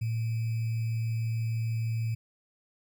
sine tone with sample-and-hold, 113.3 Hz, A#2, 49 cents flat, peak -27 dBFS, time 0.01-2.15 s, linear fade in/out 10 ms, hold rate 2450 Hz, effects none

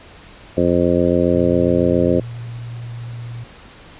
harmonic tone, 87.3 Hz, F2, in tune, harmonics 1 / 2 / 3 / 4 / 5 / 6 / 7, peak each -24 / -21 / -19 / -19 / -22 / -19 / -23 dBFS, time 0.57-2.2 s, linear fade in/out 5 ms
sine tone with vibrato, 118.2 Hz, A#2, 24 cents sharp, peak -27 dBFS, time 1.34-3.44 s, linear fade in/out 5 ms, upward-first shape triangle, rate 11 Hz, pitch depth 8 cents each way
effects pink hiss -42 dBFS RMS until 3.99 s + resampled to 8000 Hz

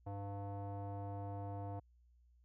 square tone with low-pass filter, 100 Hz, G2, 35 cents sharp, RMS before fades -44 dBFS, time 0.06-1.8 s, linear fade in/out 10 ms, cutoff 780 Hz, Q 4, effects added 60 Hz sine -65 dBFS peak until 2.44 s

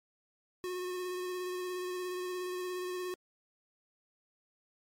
square tone with vibrato, 363.3 Hz, F#4, 32 cents flat, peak -36 dBFS, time 0.64-3.14 s, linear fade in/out 0 ms, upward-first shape sine, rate 17 Hz, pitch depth 18 cents each way, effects MP3 64 kbps

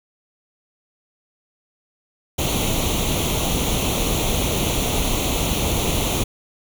pink noise with comb filter, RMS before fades -21 dBFS, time 2.38-6.24 s, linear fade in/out 10 ms, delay 0.3 ms, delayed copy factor +0.75, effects none

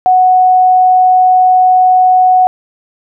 sine tone, 739 Hz, F#5, 2 cents flat, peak -4 dBFS, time 0.06-2.47 s, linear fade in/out 0 ms, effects none

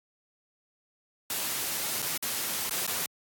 white noise with dropouts, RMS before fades -31 dBFS, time 1.3-3.06 s, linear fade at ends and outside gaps 1 ms, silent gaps 2.02-2.026 / 2.176-2.225 / 2.695-2.709 / 2.866-2.876 s, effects high-pass 100 Hz 12 dB/octave + AAC 64 kbps

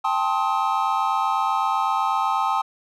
triangle chord, A half-diminished seventh, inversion third, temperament just, 792 / 880 / 1056 / 1267.2 Hz, G5 / A5 / C6 / Eb6, +18 / 0 / +16 / +31 cents, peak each -23 / -23 / -24 / -23 dBFS, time 0.04-2.62 s, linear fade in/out 10 ms, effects none

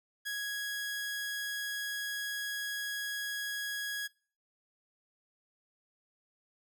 sawtooth tone, 1661.2 Hz, G#6, in tune, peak -31 dBFS, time 0.25-4.08 s, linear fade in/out 20 ms, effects noise-tail reverb RT60 0.5 s tail -26 dB re dry

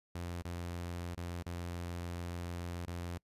sawtooth tone with dropouts, 86.9 Hz, F2, 8 cents flat, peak -35 dBFS, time 0.15-3.18 s, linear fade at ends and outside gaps 5 ms, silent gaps 0.422-0.45 / 1.148-1.174 / 1.426-1.462 / 2.855-2.873 s, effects noise-tail reverb RT60 0.1 s tail -25 dB re dry + resampled to 32000 Hz

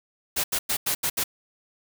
white noise bursts at uneven times, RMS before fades -25 dBFS, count 6, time 0.36-0.44 / 0.52-0.59 / 0.69-0.77 / 0.86-0.95 / 1.03-1.1 / 1.17-1.24 s, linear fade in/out 10 ms, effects none

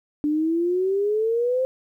sine exponential sweep, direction up, 293.2 to 525 Hz, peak -19 dBFS, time 0.24-1.65 s, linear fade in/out 0 ms, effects 10-bit

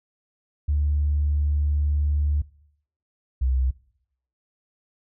sine tone pair in turn, 73.42 / 64.51 Hz, D2 / C2, 0 / -24 cents, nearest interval major second, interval 224 cents, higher first, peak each -18 dBFS, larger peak neither, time 0.68-2.42 / 3.41-3.71 s, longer first, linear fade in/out 10 ms, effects noise-tail reverb RT60 0.7 s tail -22 dB re dry + tanh soft clip ceiling -14 dBFS

